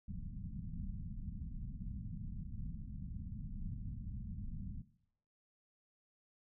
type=low-pass noise; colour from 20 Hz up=pink; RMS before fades=-44 dBFS; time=0.08-4.82 s; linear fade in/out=5 ms; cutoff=220 Hz; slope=48 dB/octave; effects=noise-tail reverb RT60 0.7 s tail -17 dB re dry